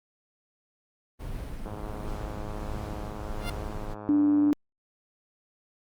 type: noise with tremolo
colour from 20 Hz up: brown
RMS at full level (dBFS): -34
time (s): 1.19-3.95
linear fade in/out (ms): 20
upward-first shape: triangle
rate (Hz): 1.4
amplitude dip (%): 35
type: click train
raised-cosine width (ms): 1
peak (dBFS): -26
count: 300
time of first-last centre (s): 1.66-4.508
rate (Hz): 105
type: tone with exponential growth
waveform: 10% pulse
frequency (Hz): 698.5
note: F5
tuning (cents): 0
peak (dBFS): -23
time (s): 3.34-3.5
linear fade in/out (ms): 5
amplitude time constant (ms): 34
type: tone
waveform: sine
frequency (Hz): 293.7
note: D4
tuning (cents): 0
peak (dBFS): -19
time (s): 4.09-4.53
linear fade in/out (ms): 0
effects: Opus 32 kbps